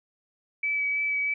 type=tone with vibrato; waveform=sine; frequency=2291 Hz; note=D7; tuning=44 cents flat; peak=-24 dBFS; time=0.63-1.34 s; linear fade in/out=5 ms; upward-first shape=sine; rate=3.1 Hz; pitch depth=12 cents each way; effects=none